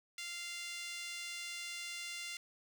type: tone with high-pass filter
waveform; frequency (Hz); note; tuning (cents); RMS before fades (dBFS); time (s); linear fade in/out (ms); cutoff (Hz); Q
5% pulse; 695; F5; -9; -44; 0.18-2.37; 2; 2100; 2.1
effects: none